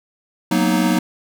square chord, B major seventh, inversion second, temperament equal with one note detuned, 185 / 233.1 / 250.2 / 311.1 Hz, F#3 / A#3 / B3 / D#4, 0 / 0 / +23 / 0 cents, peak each -20 / -21 / -25 / -20 dBFS, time 0.51-0.99 s, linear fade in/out 5 ms, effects none

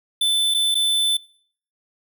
square tone with dropouts, 3520 Hz, A7, in tune, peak -17 dBFS, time 0.21-1.17 s, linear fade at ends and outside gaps 5 ms, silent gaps 0.541-0.545 / 0.745-0.752 s, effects noise-tail reverb RT60 0.6 s tail -25 dB re dry

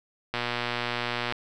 click train, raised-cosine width 0.3 ms, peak -12 dBFS, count 119, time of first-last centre 0.34-1.323 s, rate 120 Hz, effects none

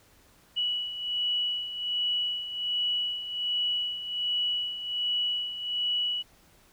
sine beating tone pair, 2939 / 2940.3 Hz, F#7 / F#7, -12 / -12 cents, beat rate 1.3 Hz, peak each -34 / -28 dBFS, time 0.56-6.23 s, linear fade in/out 20 ms, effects pink hiss -60 dBFS RMS until 6.72 s

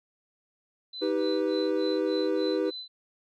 sine tone with tremolo, 4021 Hz, B7, 30 cents sharp, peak -35 dBFS, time 0.93-2.88 s, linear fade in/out 5 ms, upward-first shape sine, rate 3.4 Hz, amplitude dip 100%
triangle chord, Eb augmented, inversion none, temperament equal with one note detuned, 316 / 392 / 493.9 Hz, Eb4 / G4 / B4, +27 / 0 / 0 cents, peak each -27 dBFS, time 1.01-2.71 s, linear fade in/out 20 ms
effects none

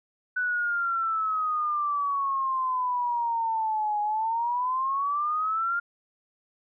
sine exponential two-way sweep, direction down then up, 1496 to 830 to 1411 Hz, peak -24 dBFS, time 0.36-5.8 s, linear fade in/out 10 ms, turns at 4.01 s, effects none

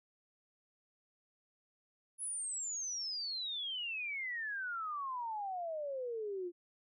sine exponential sweep, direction down, 10548 to 341.5 Hz, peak -37 dBFS, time 2.18-6.52 s, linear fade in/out 50 ms, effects none

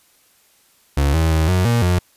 35% pulse tone with pitch steps, 70.6 / 80.6 / 79.4 / 91.5 / 118.1 / 89.5 Hz, C#2 / E2 / D#2 / F#2 / A#2 / F2, +32 / -38 / +36 / -19 / +23 / +43 cents, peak -12 dBFS, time 0.97-1.99 s, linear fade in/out 5 ms, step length 170 ms, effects white hiss -56 dBFS RMS until 2.16 s + resampled to 32000 Hz

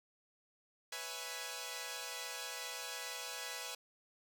5% pulse chord, C# minor seventh, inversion third, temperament equal, 493.9 / 554.4 / 659.3 / 830.6 Hz, B4 / C#5 / E5 / G#5, 0 / 0 / 0 / 0 cents, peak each -35 / -38 / -37 / -35 dBFS, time 0.92-3.75 s, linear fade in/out 5 ms, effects none

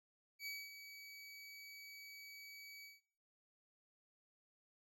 25% pulse tone with ADSR envelope, 2277 Hz, C#7, 46 cents sharp, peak -39 dBFS, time 0.39-3.01 s, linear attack 74 ms, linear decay 230 ms, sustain -10 dB, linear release 170 ms, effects noise-tail reverb RT60 0.7 s tail -24 dB re dry

